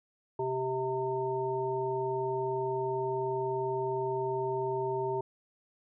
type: harmonic tone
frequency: 130.1 Hz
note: C3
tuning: 9 cents flat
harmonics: 1 / 3 / 5 / 7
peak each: -40 / -31 / -40 / -35 dBFS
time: 0.39-5.21 s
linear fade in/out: 5 ms
effects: none